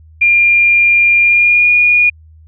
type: tone with pitch glide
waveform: sine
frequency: 2400 to 2438 Hz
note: D7 to D#7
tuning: +37 to -36 cents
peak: -6 dBFS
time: 0.21-2.1 s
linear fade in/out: 10 ms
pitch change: +27 cents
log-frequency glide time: 1.23-1.7 s
effects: added 79 Hz sine -38 dBFS peak until 2.47 s